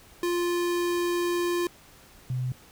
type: tone pair in turn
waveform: square / sine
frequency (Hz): 349.2 / 127.01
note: F4 / B2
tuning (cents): 0 / +49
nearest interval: octave + tritone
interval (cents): 1751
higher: first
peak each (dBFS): -25 / -26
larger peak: first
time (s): 0.23-1.67 / 2.3-2.52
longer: first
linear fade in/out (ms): 2
effects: pink hiss -53 dBFS RMS until 2.71 s